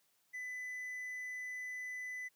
triangle tone, 2001 Hz, B6, 22 cents sharp, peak -39 dBFS, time 0.33-2.29 s, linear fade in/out 20 ms, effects white hiss -75 dBFS RMS until 2.35 s + high-pass 100 Hz 12 dB/octave

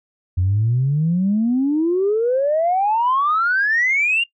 sine exponential sweep, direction up, 87.31 to 2837 Hz, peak -14 dBFS, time 0.37-4.24 s, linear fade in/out 10 ms, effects noise-tail reverb RT60 0.1 s tail -21 dB re dry + tanh soft clip ceiling -10 dBFS

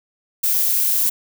violet noise, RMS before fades -18 dBFS, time 0.43-1.1 s, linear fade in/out 10 ms, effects none

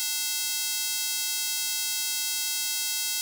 square tone with high-pass filter, 294.9 Hz, D4, 7 cents sharp, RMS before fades -29 dBFS, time 0-3.21 s, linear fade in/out 0 ms, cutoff 4700 Hz, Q 0.92, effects none

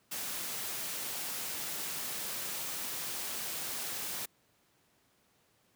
white noise, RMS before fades -38 dBFS, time 0.11-4.26 s, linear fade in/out 10 ms, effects pink hiss -70 dBFS RMS until 5.75 s + high-pass 100 Hz 12 dB/octave

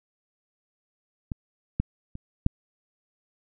clicks, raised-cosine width 5 ms, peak -18 / -11 / -25 / -7 dBFS, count 4, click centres 1.318 / 1.8 / 2.154 / 2.464 s, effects none

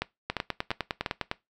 two click trains, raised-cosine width 0.3 ms, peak -12 / -12 dBFS, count 4 / 11, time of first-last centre 0.02-1.062 / 0.3-1.314 s, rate 2.88 / 9.86 Hz, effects noise-tail reverb RT60 0.2 s tail -20 dB re dry

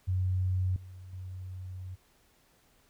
sine tone with level steps, 92.5 Hz, F#2, in tune, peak -26 / -44 / -38 dBFS, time 0.07-1.96 s, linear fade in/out 20 ms, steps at 0.76 / 1.13 s, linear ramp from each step 2 ms, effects pink hiss -66 dBFS RMS until 2.89 s

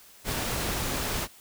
pink noise, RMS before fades -30 dBFS, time 0.24-1.28 s, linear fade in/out 50 ms, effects white hiss -53 dBFS RMS until 1.4 s

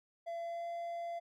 triangle tone with pitch glide, 677 to 683.7 Hz, E5 to F5, +46 to -37 cents, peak -36 dBFS, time 0.26-1.2 s, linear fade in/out 20 ms, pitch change +17 cents, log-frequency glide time 0.4-0.67 s, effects none

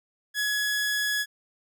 sawtooth tone, 1685 Hz, G#6, 25 cents sharp, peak -21 dBFS, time 0.34-1.26 s, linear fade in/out 50 ms, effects none

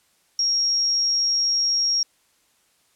sine tone, 5588 Hz, F8, in tune, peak -18 dBFS, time 0.39-2.03 s, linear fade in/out 2 ms, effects white hiss -63 dBFS RMS until 2.95 s + low-pass 11000 Hz 12 dB/octave

